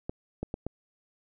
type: clicks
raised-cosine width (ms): 2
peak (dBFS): -19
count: 4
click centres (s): 0.095 / 0.43 / 0.541 / 0.666
effects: none